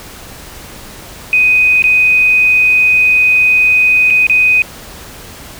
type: tone with dropouts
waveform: sine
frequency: 2500 Hz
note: D#7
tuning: 8 cents sharp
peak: -6 dBFS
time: 1.33-4.62 s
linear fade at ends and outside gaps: 1 ms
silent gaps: 1.822-1.84 / 4.102-4.106 / 4.268-4.297 s
effects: pink hiss -32 dBFS RMS until 5.59 s